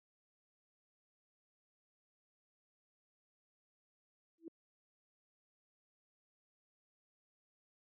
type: tone with exponential growth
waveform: sine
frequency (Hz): 329.6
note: E4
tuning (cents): 0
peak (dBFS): -40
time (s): 4.38-4.48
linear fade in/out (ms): 2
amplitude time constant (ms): 20
effects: high-pass 200 Hz 12 dB/octave